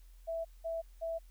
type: tone bursts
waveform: sine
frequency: 659.3 Hz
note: E5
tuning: in tune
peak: -34 dBFS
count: 3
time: 0.27-1.19 s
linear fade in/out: 20 ms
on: 180 ms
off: 190 ms
effects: added 42 Hz sine -53 dBFS peak until 1.3 s + white hiss -70 dBFS RMS until 1.3 s

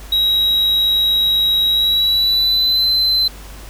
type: tone with pitch glide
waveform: triangle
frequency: 3837 to 4065 Hz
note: A#7 to B7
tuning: +49 to +49 cents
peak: -11 dBFS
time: 0.12-3.28 s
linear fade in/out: 5 ms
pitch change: +100 cents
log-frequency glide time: 1.68-2.89 s
effects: added 50 Hz sine -33 dBFS peak until 3.69 s + pink hiss -39 dBFS RMS until 3.69 s

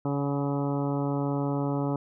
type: harmonic tone with a mistuned harmonic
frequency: 141.1 Hz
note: C#3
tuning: 31 cents sharp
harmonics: 1 / 2 / 3 / 4 / 5 / 6 / 7 / 8 / 9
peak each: -29 / -29 / -35 / -36 / -40 / -39 / -41 / -47 / -43 dBFS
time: 0.05-1.96 s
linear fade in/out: 2 ms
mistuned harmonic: 5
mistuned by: +36 cents
effects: none

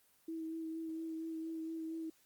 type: tone with vibrato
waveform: sine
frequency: 323.4 Hz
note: E4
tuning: 33 cents flat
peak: -39 dBFS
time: 0.28-2.1 s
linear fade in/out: 5 ms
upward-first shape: sine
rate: 4.3 Hz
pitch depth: 17 cents each way
effects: white hiss -70 dBFS RMS until 2.25 s + Opus 24 kbps

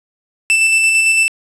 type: tone with tremolo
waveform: 45% pulse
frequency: 2655 Hz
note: E7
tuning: 12 cents sharp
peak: -9 dBFS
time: 0.5-1.28 s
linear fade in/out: 0 ms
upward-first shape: square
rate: 8.9 Hz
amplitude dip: 25%
effects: resampled to 24000 Hz + 8-bit

